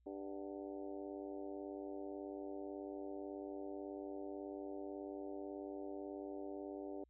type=harmonic tone with a mistuned harmonic; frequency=98.2 Hz; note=G2; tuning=4 cents sharp; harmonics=3 / 4 / 5 / 6 / 7 / 8 / 9; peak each=-48 / -48 / -55 / -52 / -64 / -57 / -65 dBFS; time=0.06-7.04 s; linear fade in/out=5 ms; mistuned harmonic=8; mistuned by=-78 cents; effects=added 60 Hz sine -70 dBFS peak until 7.09 s